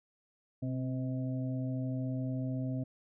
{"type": "harmonic tone with a mistuned harmonic", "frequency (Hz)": 127.8, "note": "C3", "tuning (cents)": -40, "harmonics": [1, 2, 4, 5], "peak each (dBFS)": [-34, -36, -50, -46], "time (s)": [0.62, 2.84], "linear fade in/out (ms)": 10, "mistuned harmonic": 2, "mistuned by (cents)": 40, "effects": []}